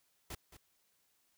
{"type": "noise with echo", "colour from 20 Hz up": "pink", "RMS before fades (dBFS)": -44, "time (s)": [0.3, 0.35], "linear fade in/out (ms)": 5, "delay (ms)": 220, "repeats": 1, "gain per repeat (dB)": -12, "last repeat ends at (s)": 0.57, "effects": ["white hiss -75 dBFS RMS until 1.37 s"]}